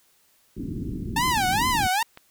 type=low-pass noise; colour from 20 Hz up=white; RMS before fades=-31 dBFS; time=0.56-1.88 s; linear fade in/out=10 ms; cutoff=330 Hz; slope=48 dB/octave
type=tone with vibrato; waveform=sawtooth; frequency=869 Hz; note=A5; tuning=22 cents flat; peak=-17 dBFS; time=1.16-2.03 s; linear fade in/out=5 ms; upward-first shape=sine; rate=2.4 Hz; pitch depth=290 cents each way
type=clicks; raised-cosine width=0.3 ms; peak=-25 dBFS; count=4; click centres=1.376 / 1.53 / 2.026 / 2.174 s
effects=white hiss -62 dBFS RMS until 2.3 s